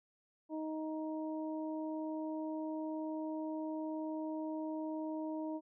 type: harmonic tone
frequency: 313 Hz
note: D#4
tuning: 10 cents sharp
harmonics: 1 / 2 / 3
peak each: -38 / -44 / -48 dBFS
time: 0.49-5.61 s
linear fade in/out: 50 ms
effects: none